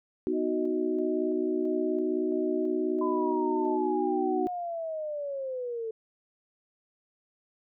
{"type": "chord", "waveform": "sine", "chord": "B major", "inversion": "none", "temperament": "equal", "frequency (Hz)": [246.9, 311.1, 370], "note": ["B3", "D#4", "F#4"], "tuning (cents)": [0, 0, 0], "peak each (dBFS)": [-34, -30, -28], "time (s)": [0.27, 4.47], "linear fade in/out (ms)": 0}
{"type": "tone with tremolo", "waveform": "sine", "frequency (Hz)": 626, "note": "D#5", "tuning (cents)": 10, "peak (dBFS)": -36, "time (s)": [0.32, 3.79], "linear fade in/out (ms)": 50, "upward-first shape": "square", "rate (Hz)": 1.5, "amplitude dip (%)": 45}
{"type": "linear sweep", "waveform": "sine", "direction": "down", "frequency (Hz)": [1017, 439.8], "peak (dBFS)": -31, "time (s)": [3.01, 5.91], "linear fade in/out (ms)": 5}
{"effects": []}